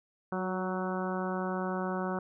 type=harmonic tone with a mistuned harmonic; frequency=186 Hz; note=F#3; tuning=9 cents sharp; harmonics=1 / 2 / 3 / 4 / 5 / 6 / 7 / 8; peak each=-34 / -37 / -39 / -40 / -41 / -42 / -42 / -43 dBFS; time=0.32-2.19 s; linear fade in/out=2 ms; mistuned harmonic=2; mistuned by=-22 cents; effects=none